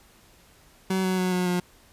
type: tone with pitch steps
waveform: 30% pulse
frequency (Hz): 188.8 / 186.2 / 183.64 / 181.11 / 178.62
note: F#3 / F#3 / F#3 / F#3 / F3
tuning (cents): +35 / +11 / -13 / -37 / +39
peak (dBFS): -20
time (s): 0.9-1.6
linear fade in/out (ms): 5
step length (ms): 140
effects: pink hiss -56 dBFS RMS until 1.92 s + resampled to 32000 Hz